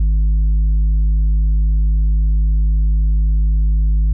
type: tone with tanh clipping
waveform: sine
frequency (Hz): 51.91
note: G#1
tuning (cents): 0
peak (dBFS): -12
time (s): 0-4.13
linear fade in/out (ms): 5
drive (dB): 5
effects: none